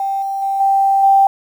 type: tone with level steps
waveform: sine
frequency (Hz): 784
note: G5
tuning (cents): 0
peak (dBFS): -16 / -18 / -15 / -10 / -7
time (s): 0-1.27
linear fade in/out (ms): 2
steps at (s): 0.22 / 0.42 / 0.6 / 1.03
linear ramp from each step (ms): 5
effects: 7-bit